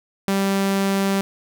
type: tone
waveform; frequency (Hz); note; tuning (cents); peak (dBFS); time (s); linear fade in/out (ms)
sawtooth; 195.8; G3; -2; -14; 0.28-1.21; 0
effects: none